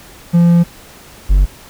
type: tone pair in turn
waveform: triangle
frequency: 171.6 / 47.59 Hz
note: F3 / F#1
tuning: -30 / +49 cents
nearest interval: octave + minor seventh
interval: 2221 cents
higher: first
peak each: -4 dBFS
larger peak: neither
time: 0.33-0.64 / 1.29-1.46 s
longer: first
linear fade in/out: 20 ms
effects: pink hiss -39 dBFS RMS until 1.69 s